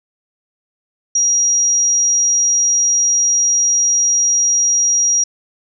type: tone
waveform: sine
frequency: 5720 Hz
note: F8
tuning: 41 cents sharp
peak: -11 dBFS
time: 1.15-5.24 s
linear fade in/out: 5 ms
effects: none